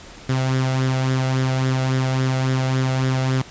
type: tone with flanger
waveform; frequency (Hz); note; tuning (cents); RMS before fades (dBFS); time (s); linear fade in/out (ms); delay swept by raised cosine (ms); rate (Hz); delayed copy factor
sawtooth; 130.81; C3; 0; -20; 0.29-3.42; 5; 0.56 to 1.5; 3.6; +0.5
effects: pink hiss -41 dBFS RMS until 3.5 s + resampled to 16000 Hz